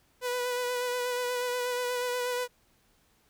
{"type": "tone with vibrato", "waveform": "sawtooth", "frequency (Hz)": 493.9, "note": "B4", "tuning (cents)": 0, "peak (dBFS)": -25, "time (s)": [0.21, 2.48], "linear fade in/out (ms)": 50, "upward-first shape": "sine", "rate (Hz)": 8.3, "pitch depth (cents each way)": 22, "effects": ["pink hiss -67 dBFS RMS until 3.29 s"]}